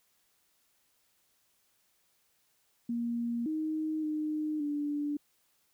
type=tone with pitch steps; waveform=sine; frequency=235.7 / 312.2 / 306.1 / 292.2 Hz; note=A#3 / D#4 / D#4 / D4; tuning=+19 / +6 / -28 / -9 cents; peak=-30 dBFS; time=2.89-5.17 s; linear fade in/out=5 ms; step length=570 ms; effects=white hiss -72 dBFS RMS until 5.73 s